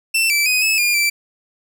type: tone with pitch steps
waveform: sawtooth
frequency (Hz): 2680 / 2325 / 2503 / 2596 / 2416 / 2337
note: E7 / D7 / D#7 / E7 / D7 / D7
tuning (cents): +28 / -18 / +10 / -27 / +48 / -9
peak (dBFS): -11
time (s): 0.14-1.1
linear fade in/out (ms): 10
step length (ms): 160
effects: none